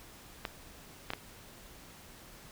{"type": "clicks", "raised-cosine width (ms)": 0.3, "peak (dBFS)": -18, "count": 3, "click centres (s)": [0.452, 1.104, 1.135], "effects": ["pink hiss -53 dBFS RMS until 2.51 s"]}